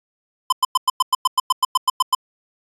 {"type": "tone bursts", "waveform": "square", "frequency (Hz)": 1024, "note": "C6", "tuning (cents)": -38, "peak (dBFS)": -13, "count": 14, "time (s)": [0.5, 2.15], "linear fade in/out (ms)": 5, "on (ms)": 25, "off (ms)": 100, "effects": ["resampled to 32000 Hz"]}